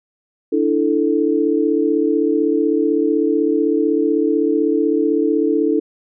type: chord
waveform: sine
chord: D suspended second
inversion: none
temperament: equal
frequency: 293.7 / 329.6 / 440 Hz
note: D4 / E4 / A4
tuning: 0 / 0 / 0 cents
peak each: -18 dBFS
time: 0.52-5.8 s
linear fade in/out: 10 ms
effects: none